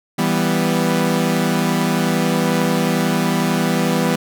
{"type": "chord", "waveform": "sawtooth", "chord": "E minor", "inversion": "none", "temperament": "equal", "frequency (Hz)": [164.81, 196, 246.9], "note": ["E3", "G3", "B3"], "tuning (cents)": [0, 0, 0], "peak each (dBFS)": -16, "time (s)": [0.18, 4.16], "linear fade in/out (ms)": 10, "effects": []}